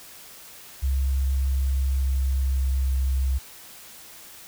sine tone with pitch glide, 67 to 66.04 Hz, C2 to C2, +42 to +17 cents, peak -20 dBFS, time 0.82-3.39 s, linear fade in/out 20 ms, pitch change -25 cents, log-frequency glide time 1.6-2.96 s, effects white hiss -45 dBFS RMS until 4.47 s

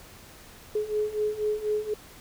sine beating tone pair, 421.4 / 425.5 Hz, G#4 / G#4, +25 / +42 cents, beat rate 4.1 Hz, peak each -30 / -27 dBFS, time 0.75-1.94 s, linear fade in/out 5 ms, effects pink hiss -49 dBFS RMS until 2.2 s

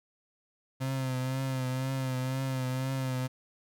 35% pulse tone with vibrato, 130.81 Hz, C3, in tune, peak -28 dBFS, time 0.8-3.28 s, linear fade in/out 20 ms, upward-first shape triangle, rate 2 Hz, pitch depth 48 cents each way, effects none

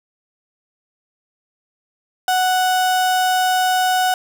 35% pulse tone, 740 Hz, F#5, in tune, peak -13 dBFS, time 2.28-4.14 s, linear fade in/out 2 ms, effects none

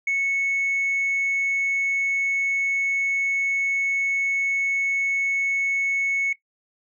sine tone, 2206 Hz, C#7, 9 cents flat, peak -18 dBFS, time 0.07-6.33 s, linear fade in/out 5 ms, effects noise-tail reverb RT60 0.1 s tail -18 dB re dry + tanh soft clip ceiling -18 dBFS

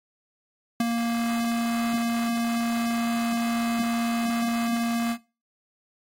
square tone with ADSR envelope, 233.1 Hz, A#3, in tune, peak -19 dBFS, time 0.8-5.18 s, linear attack 4 ms, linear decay 21 ms, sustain -5 dB, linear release 71 ms, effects noise-tail reverb RT60 0.3 s tail -18 dB re dry + AAC 48 kbps

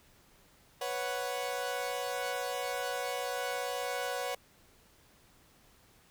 sawtooth chord, B suspended second, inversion none, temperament equal, 493.9 / 554.4 / 740 Hz, B4 / C#5 / F#5, 0 / 0 / 0 cents, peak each -34 dBFS, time 0.81-4.35 s, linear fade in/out 5 ms, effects pink hiss -63 dBFS RMS until 6.1 s

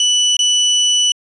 30% pulse tone with dropouts, 2970 Hz, F#7, 6 cents sharp, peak -8 dBFS, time 0-1.12 s, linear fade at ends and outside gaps 2 ms, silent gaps 0.368-0.391 s, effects resampled to 24000 Hz

